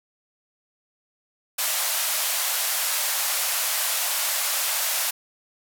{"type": "band-pass noise", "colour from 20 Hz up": "white", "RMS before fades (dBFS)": -25, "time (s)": [1.58, 5.11], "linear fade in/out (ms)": 10, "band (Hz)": [560, 16000], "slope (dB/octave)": 48, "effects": []}